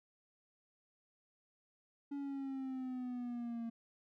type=exponential sweep; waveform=triangle; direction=down; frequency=284.4 to 229 Hz; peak=-37 dBFS; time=2.11-3.7 s; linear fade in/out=10 ms; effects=none